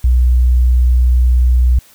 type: tone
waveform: sine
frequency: 61.74 Hz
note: B1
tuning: in tune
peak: -7 dBFS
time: 0.04-1.79 s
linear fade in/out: 5 ms
effects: white hiss -46 dBFS RMS until 1.94 s